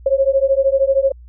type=beating tone pair; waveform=sine; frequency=536 / 549 Hz; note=C5 / C#5; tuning=+42 / -17 cents; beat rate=13 Hz; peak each=-15 dBFS; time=0.06-1.12 s; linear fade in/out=5 ms; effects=added 60 Hz sine -37 dBFS peak until 1.28 s